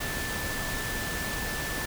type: tone in noise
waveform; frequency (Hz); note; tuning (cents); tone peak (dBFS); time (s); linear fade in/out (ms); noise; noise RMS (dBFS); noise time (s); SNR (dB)
sine; 1760; A6; 0; -35; 0-1.86; 10; pink; -33; 0-1.86; -5
effects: none